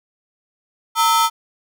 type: ring-modulated tone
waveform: 45% pulse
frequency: 1108.7 Hz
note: C#6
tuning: in tune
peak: -10 dBFS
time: 0.95-1.3 s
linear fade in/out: 50 ms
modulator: 192 Hz
effects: none